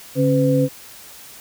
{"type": "tone cluster", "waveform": "sine", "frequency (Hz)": [142.9, 272.3, 505], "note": ["D3", "C#4", "B4"], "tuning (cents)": [-47, -31, 39], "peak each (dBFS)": -18, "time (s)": [0.15, 0.69], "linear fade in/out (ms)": 50, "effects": ["white hiss -41 dBFS RMS until 1.4 s"]}